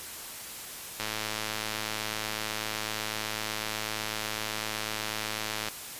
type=click train; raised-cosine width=0.2 ms; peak=-14 dBFS; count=507; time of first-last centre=1-5.685 s; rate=108 Hz; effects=white hiss -41 dBFS RMS until 5.99 s + resampled to 32000 Hz